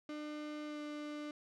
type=tone with pitch glide; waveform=35% pulse; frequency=300 to 297.4 Hz; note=D4 to D4; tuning=+37 to +22 cents; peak=-40 dBFS; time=0.09-1.31 s; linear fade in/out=2 ms; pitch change=-15 cents; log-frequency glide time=0.66-0.82 s; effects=low-pass 5000 Hz 12 dB/octave